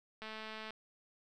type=click train; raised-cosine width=0.3 ms; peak=-30 dBFS; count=107; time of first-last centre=0.22-0.706 s; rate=218 Hz; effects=none